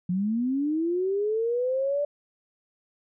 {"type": "linear sweep", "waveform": "sine", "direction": "up", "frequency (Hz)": [173.5, 587.3], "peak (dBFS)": -23, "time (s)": [0.09, 2.05], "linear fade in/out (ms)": 5, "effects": []}